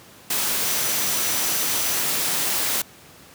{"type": "tone in noise", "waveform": "sine", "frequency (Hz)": 5920, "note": "F#8", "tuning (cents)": 0, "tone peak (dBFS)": -32, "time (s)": [0.65, 2.01], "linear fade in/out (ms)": 5, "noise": "white", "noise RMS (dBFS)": -23, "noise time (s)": [0.3, 2.82], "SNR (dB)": -12, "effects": ["pink hiss -47 dBFS RMS until 3.34 s", "high-pass 100 Hz 12 dB/octave"]}